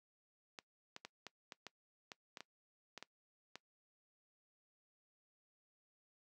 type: clicks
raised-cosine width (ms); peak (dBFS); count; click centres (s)
0.2; -30; 12; 0.588 / 0.964 / 1.05 / 1.267 / 1.522 / 1.667 / 2.118 / 2.372 / 2.406 / 2.977 / 3.026 / 3.556
effects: noise-tail reverb RT60 0.1 s tail -21 dB re dry + high-pass 200 Hz 12 dB/octave